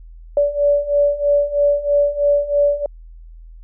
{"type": "beating tone pair", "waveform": "sine", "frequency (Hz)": [575, 578.1], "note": ["D5", "D5"], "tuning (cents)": [-37, -27], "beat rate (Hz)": 3.1, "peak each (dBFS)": [-18, -15], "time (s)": [0.37, 2.86], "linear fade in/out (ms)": 2, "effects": ["added 41 Hz sine -36 dBFS peak until 3.63 s"]}